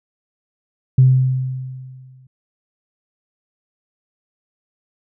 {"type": "tone with exponential decay", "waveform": "sine", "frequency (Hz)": 129.7, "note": "C3", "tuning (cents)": -15, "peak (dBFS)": -5, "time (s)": [0.98, 2.27], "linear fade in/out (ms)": 5, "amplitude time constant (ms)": 280, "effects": ["tanh soft clip ceiling -1 dBFS"]}